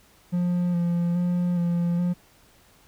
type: tone with vibrato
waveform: triangle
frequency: 174.61 Hz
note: F3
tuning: in tune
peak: -19 dBFS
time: 0.32-2.14 s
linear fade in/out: 20 ms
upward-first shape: square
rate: 1.2 Hz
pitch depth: 21 cents each way
effects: pink hiss -57 dBFS RMS until 2.87 s